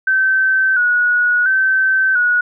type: tone with vibrato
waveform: sine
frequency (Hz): 1500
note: F#6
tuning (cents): +23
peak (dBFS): -11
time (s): 0.07-2.41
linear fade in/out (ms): 5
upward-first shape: square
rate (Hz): 0.72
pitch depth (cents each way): 49
effects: none